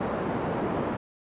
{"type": "band-pass noise", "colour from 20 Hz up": "pink", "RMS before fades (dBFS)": -29, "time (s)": [0, 0.97], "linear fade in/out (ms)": 10, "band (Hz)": [170, 960], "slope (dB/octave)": 12, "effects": ["resampled to 8000 Hz"]}